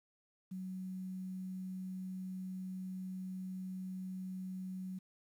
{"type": "tone", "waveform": "sine", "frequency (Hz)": 186.5, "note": "F#3", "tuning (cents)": 14, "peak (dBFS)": -40, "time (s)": [0.51, 4.99], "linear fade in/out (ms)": 10, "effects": ["11-bit"]}